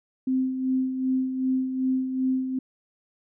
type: tone with tremolo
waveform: sine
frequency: 260 Hz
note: C4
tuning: 11 cents flat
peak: -20 dBFS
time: 0.27-2.59 s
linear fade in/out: 5 ms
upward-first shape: sine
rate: 2.6 Hz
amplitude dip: 55%
effects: none